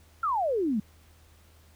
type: exponential sweep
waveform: sine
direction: down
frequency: 1396.9 to 196.8 Hz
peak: -24 dBFS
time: 0.23-0.8 s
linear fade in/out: 5 ms
effects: added 79 Hz sine -56 dBFS peak until 1.75 s + pink hiss -61 dBFS RMS until 1.75 s